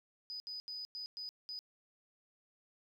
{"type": "tone bursts at uneven times", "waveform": "triangle", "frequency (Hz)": 4978, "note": "D#8", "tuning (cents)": 0, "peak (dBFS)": -38, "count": 6, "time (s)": [[0.3, 0.4], [0.47, 0.6], [0.68, 0.85], [0.95, 1.06], [1.17, 1.29], [1.49, 1.59]], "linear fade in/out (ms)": 0, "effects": ["tanh soft clip ceiling -39 dBFS", "12-bit"]}